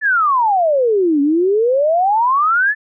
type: exponential two-way sweep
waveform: sine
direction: down then up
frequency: 1777 to 277.2 to 1777 Hz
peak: -11 dBFS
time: 0.01-2.75 s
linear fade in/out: 50 ms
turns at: 1.21 s
effects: none